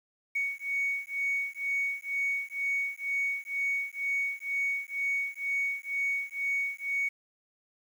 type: beating tone pair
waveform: sine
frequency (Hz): 2230 / 2232.1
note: C#7 / C#7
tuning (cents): +10 / +11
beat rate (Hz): 2.1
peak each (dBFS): -31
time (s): 0.35-7.09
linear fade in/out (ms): 10
effects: tanh soft clip ceiling -22 dBFS + 9-bit